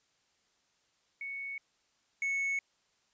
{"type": "tone pair in turn", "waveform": ["sine", "triangle"], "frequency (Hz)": [2217, 2207], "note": ["C#7", "C#7"], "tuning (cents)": [0, -8], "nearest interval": "unison", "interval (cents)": 8, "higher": "first", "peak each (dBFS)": [-37, -28], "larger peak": "second", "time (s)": [[1.21, 1.58], [2.22, 2.59]], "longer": "neither", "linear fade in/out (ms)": 2, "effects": ["white hiss -73 dBFS RMS until 3.13 s", "resampled to 16000 Hz"]}